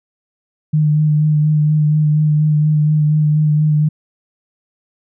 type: tone with vibrato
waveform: sine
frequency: 151.9 Hz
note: D#3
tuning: 41 cents flat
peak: -10 dBFS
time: 0.73-3.89 s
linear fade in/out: 10 ms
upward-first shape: sine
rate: 4.2 Hz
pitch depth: 20 cents each way
effects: none